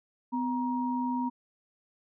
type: tone pair together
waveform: sine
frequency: 251.9 / 945 Hz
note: B3 / A#5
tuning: +34 / +23 cents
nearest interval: octave + major seventh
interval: 2289 cents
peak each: -29 / -32 dBFS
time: 0.32-1.3 s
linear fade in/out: 20 ms
effects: none